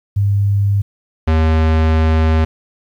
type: tone pair in turn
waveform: sine / square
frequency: 100.5 / 79.51 Hz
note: G2 / D#2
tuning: +44 / +38 cents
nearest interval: major third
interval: 406 cents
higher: first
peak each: -11 dBFS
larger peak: neither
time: 0.16-0.82 / 1.27-2.45 s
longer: second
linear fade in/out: 10 ms
effects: low-pass 3000 Hz 12 dB/octave + 8-bit